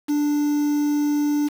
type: tone with quantisation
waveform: triangle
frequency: 293.7 Hz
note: D4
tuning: in tune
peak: -16 dBFS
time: 0.08-1.49 s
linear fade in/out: 20 ms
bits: 6
effects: none